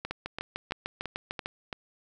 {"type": "two click trains", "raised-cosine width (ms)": 0.3, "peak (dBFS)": [-18, -17], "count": [6, 10], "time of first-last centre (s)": [[0.05, 1.728], [0.11, 1.459]], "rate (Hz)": [2.98, 6.67], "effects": []}